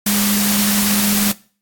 sine tone in noise, 204.7 Hz, G#3, 25 cents flat, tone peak -17 dBFS, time 0.06-1.32 s, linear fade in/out 5 ms, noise white, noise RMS -18 dBFS, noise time 0.06-1.32 s, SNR -2 dB, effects noise-tail reverb RT60 0.4 s tail -20 dB re dry + AAC 64 kbps

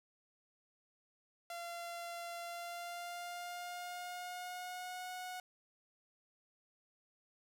sawtooth tone with pitch glide, 687 to 732.1 Hz, F5 to F#5, -29 to -19 cents, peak -39 dBFS, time 1.5-5.4 s, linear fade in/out 2 ms, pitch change +110 cents, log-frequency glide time 2.4-5.11 s, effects none

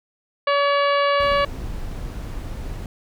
harmonic tone, 568 Hz, C#5, 42 cents sharp, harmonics 1 / 2 / 3 / 4 / 5 / 6 / 7 / 8, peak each -19 / -20 / -27 / -29 / -30 / -36 / -36 / -38 dBFS, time 0.47-1.45 s, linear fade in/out 5 ms
brown noise, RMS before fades -30 dBFS, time 1.2-2.86 s, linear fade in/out 2 ms
effects none

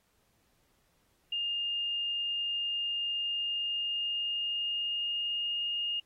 sine tone with pitch glide, 2821 to 2841 Hz, F7 to F7, +17 to +29 cents, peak -30 dBFS, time 1.32-6 s, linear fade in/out 5 ms, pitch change +12 cents, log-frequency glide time 3.13-5.44 s, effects pink hiss -72 dBFS RMS until 6.05 s + AAC 48 kbps

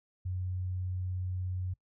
sine tone, 91.7 Hz, F#2, 15 cents flat, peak -32 dBFS, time 0.25-1.74 s, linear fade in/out 10 ms, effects noise-tail reverb RT60 0.1 s tail -22 dB re dry

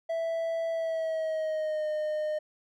triangle tone with pitch glide, 659.3 to 611.6 Hz, E5 to D#5, 0 to -30 cents, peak -26 dBFS, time 0.09-2.39 s, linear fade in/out 10 ms, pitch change -130 cents, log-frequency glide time 0.71-1.88 s, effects none

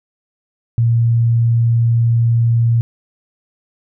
sine tone, 116.54 Hz, A#2, in tune, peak -10 dBFS, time 0.78-2.81 s, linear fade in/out 0 ms, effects none

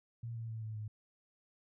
sine tone with pitch steps, 116.54 / 114.08 / 111.66 / 109.3 / 106.99 Hz, A#2 / A#2 / A2 / A2 / A2, 0 / -37 / +26 / -11 / -48 cents, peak -39 dBFS, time 0.23-0.88 s, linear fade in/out 5 ms, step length 130 ms, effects none

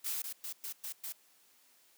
blue noise bursts, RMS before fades -41 dBFS, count 6, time 0.04-1.124 s, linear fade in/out 5 ms, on 89 ms, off 110 ms
blue noise, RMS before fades -37 dBFS, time 0.06-0.22 s, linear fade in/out 2 ms
effects white hiss -66 dBFS RMS until 1.97 s + high-pass 200 Hz 12 dB/octave

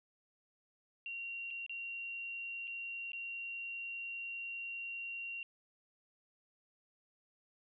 sine tone with dropouts, 2755 Hz, F7, 24 cents flat, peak -40 dBFS, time 1.06-5.43 s, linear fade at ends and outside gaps 1 ms, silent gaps 1.505-1.509 / 1.664-1.695 / 2.673-2.677 / 3.119-3.132 s, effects none

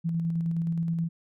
sine tone with tremolo, 166.5 Hz, E3, 18 cents sharp, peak -24 dBFS, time 0.04-1.09 s, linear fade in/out 20 ms, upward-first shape square, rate 9.5 Hz, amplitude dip 25%, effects none

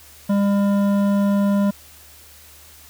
triangle tone with hard clipping, 200.8 Hz, G3, 42 cents sharp, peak -17 dBFS, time 0.29-1.71 s, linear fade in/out 10 ms, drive 15 dB, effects added 75 Hz sine -51 dBFS peak until 2.89 s + white hiss -46 dBFS RMS until 2.89 s

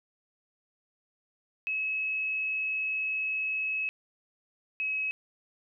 sine tone pair in turn, 2575 / 2560 Hz, E7 / D#7, -41 / +49 cents, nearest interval unison, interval 10 cents, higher first, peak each -28 dBFS, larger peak neither, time 1.67-3.89 / 4.8-5.11 s, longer first, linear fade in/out 0 ms, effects none

